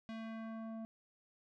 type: tone with low-pass filter sweep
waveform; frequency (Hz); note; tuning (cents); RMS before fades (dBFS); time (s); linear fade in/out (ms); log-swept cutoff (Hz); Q
square; 223.8; A3; +30; -45; 0.09-0.85; 0; 3600 to 680; 1.1
effects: none